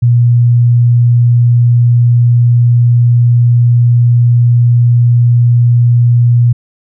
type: tone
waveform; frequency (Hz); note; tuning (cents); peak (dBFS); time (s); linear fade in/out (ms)
sine; 120; B2; -49; -4; 0.02-6.53; 10
effects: none